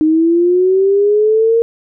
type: linear sweep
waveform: sine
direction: up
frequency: 307.4 to 464.6 Hz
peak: -8 dBFS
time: 0.01-1.62 s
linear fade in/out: 0 ms
effects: none